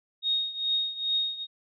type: tone with tremolo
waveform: sine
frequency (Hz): 3729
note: A#7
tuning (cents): 0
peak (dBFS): -22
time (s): 0.22-1.47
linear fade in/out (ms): 50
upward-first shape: triangle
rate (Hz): 2.4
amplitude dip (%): 85
effects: none